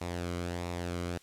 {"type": "tone with flanger", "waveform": "sawtooth", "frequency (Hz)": 87.31, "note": "F2", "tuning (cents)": 0, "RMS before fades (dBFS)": -36, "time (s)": [0.01, 1.18], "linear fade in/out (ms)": 5, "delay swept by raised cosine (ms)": [0.64, 1.15], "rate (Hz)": 1.5, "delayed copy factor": -0.5, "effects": ["white hiss -61 dBFS RMS until 1.22 s", "low-pass 10000 Hz 12 dB/octave"]}